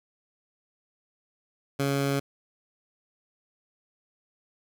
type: tone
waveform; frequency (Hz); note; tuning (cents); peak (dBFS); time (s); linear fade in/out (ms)
15% pulse; 139.2; C#3; +8; -18; 1.79-2.2; 10
effects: none